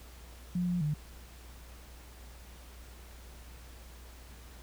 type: tone with pitch steps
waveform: sine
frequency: 178 / 176.8 / 150.2 Hz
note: F3 / F3 / D3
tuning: +33 / +22 / +39 cents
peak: -28 dBFS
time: 0.55-0.94 s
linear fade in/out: 5 ms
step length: 130 ms
effects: added 60 Hz sine -49 dBFS peak until 4.62 s + pink hiss -55 dBFS RMS until 4.62 s